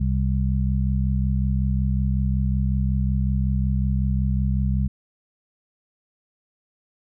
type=harmonic tone; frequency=65.41 Hz; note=C2; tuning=in tune; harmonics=1 / 2 / 3; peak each=-21 / -24 / -26 dBFS; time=0-4.88 s; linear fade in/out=10 ms; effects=none